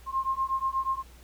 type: beating tone pair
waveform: sine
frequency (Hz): 1061 / 1069.3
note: C6 / C6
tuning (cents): +24 / +37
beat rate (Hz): 8.3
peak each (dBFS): -29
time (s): 0.06-1.03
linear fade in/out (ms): 50
effects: added 60 Hz sine -49 dBFS peak until 1.23 s + pink hiss -56 dBFS RMS until 1.23 s